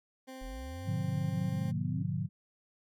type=tone with pitch glide; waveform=20% pulse; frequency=261.6 to 263.4 Hz; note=C4 to C4; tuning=0 to +12 cents; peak=-39 dBFS; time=0.27-1.72 s; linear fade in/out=20 ms; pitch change=+12 cents; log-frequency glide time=0.94-1.53 s
type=linear sweep; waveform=sine; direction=up; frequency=34.65 to 266.9 Hz; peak=-40 dBFS; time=0.41-2.03 s; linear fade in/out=10 ms
type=chord; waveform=sine; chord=G# diminished seventh; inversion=none; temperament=just; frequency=103.83 / 124.59 / 149.51 / 179.41 Hz; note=G#2 / B2 / D3 / F3; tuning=0 / +16 / +31 / +47 cents; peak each=-37 / -38 / -35 / -36 dBFS; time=0.85-2.29 s; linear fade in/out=50 ms
effects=none